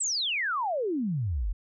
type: exponential sweep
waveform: sine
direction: down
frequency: 8320 to 40.87 Hz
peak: -26 dBFS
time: 0-1.53 s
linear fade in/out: 10 ms
effects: none